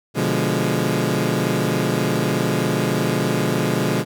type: chord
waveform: 20% pulse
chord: B diminished seventh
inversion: none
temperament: equal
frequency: 123.47 / 146.83 / 174.61 / 207.7 Hz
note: B2 / D3 / F3 / Ab3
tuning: 0 / 0 / 0 / 0 cents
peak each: -19 dBFS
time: 0.14-4.05 s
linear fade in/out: 50 ms
effects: none